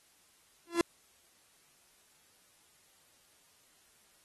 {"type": "tone with exponential growth", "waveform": "45% pulse", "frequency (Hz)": 340.9, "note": "F4", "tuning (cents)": -42, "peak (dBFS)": -21, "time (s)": [0.67, 0.81], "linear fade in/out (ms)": 1, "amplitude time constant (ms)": 29, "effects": ["white hiss -66 dBFS RMS until 4.24 s", "AAC 32 kbps"]}